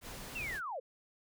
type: noise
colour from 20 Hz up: pink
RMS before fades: -46 dBFS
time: 0.01-0.61 s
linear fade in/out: 50 ms
type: linear sweep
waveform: sine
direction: down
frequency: 2794 to 460 Hz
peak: -37 dBFS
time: 0.35-0.8 s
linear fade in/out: 10 ms
effects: none